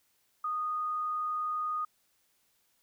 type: tone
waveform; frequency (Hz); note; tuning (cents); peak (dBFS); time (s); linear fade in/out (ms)
sine; 1236; D#6; -12; -30; 0.44-1.85; 5
effects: white hiss -72 dBFS RMS until 2.82 s